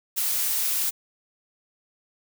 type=noise; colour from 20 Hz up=blue; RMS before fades=-25 dBFS; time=0.16-0.91 s; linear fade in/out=20 ms; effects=none